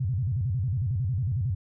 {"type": "tone with vibrato", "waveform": "sine", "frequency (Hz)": 110.1, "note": "A2", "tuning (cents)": 2, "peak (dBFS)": -24, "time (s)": [0, 1.55], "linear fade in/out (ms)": 10, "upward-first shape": "square", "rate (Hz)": 11, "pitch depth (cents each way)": 290, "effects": []}